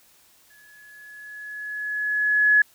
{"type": "tone with exponential growth", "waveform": "sine", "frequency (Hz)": 1696, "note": "G#6", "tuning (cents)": 36, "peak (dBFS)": -12, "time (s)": [0.5, 2.62], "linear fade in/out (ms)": 5, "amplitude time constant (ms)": 460, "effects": ["white hiss -57 dBFS RMS until 2.74 s"]}